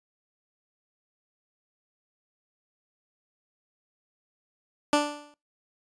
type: tone with exponential decay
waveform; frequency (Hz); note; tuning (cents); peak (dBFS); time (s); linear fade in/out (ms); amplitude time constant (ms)
15% pulse; 293.7; D4; 0; -11; 4.93-5.34; 1; 89
effects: noise-tail reverb RT60 0.2 s tail -21 dB re dry + resampled to 22050 Hz